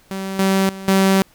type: tone with level steps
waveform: sawtooth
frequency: 192.6 Hz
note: G3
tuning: 30 cents flat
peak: -20 / -10 / -26 / -8 dBFS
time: 0.11-1.22 s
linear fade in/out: 0 ms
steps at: 0.39 / 0.69 / 0.88 s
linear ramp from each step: 2 ms
effects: pink hiss -53 dBFS RMS until 1.34 s